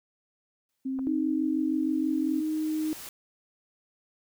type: noise with exponential growth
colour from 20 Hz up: white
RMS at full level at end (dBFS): -41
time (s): 0.69-3.09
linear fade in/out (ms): 1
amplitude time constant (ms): 520
type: tone with pitch glide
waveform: sine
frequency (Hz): 264.7 to 267.6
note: C4 to C4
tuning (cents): +20 to +39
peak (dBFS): -28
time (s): 0.85-2.41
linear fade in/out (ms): 10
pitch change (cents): +19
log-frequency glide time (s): 1.96-2.23
type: clicks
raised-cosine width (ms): 1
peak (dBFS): -31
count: 2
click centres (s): 0.989 / 0.993
type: tone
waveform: sine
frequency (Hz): 311.1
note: D#4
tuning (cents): 0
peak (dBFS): -26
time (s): 1.07-2.93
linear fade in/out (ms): 0
effects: none